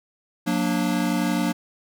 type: chord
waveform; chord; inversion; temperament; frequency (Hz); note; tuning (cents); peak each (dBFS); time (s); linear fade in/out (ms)
square; Gb augmented; none; equal with one note detuned; 181.71 / 233.1 / 293.7; Gb3 / Bb3 / D4; -31 / 0 / 0; -26; 0.46-1.53; 20
effects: none